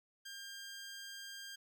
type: tone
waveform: 15% pulse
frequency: 1600 Hz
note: G6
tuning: 35 cents sharp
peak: -40 dBFS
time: 0.25-1.56 s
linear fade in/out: 10 ms
effects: none